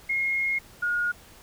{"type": "tone pair in turn", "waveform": "sine", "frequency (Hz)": [2150, 1435], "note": ["C7", "F6"], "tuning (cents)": [47, 47], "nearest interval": "perfect fifth", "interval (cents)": 700, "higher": "first", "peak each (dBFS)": -23, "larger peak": "neither", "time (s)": [[0.09, 0.59], [0.82, 1.12]], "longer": "first", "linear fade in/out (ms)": 10, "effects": ["pink hiss -51 dBFS RMS until 1.42 s"]}